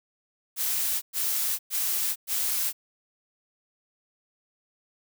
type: noise bursts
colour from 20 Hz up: blue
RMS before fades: -27 dBFS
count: 4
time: 0.56-2.73 s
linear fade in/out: 50 ms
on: 460 ms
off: 110 ms
effects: none